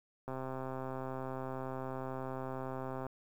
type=click train; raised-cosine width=1 ms; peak=-27 dBFS; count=366; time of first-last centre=0.28-3.066 s; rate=131 Hz; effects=10-bit